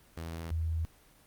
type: tone pair in turn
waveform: sawtooth / sine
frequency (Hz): 82.41 / 81.18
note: E2 / E2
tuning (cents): 0 / -26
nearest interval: unison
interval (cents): 26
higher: first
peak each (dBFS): -33 / -29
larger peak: second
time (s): 0.17-0.51 / 0.51-0.85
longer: neither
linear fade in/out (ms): 0
effects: pink hiss -61 dBFS RMS until 1.26 s + Opus 24 kbps